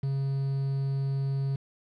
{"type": "tone with quantisation", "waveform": "triangle", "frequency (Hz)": 136.8, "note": "C#3", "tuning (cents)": -23, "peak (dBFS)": -24, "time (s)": [0.03, 1.56], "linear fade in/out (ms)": 5, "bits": 8, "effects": ["low-pass 3000 Hz 12 dB/octave"]}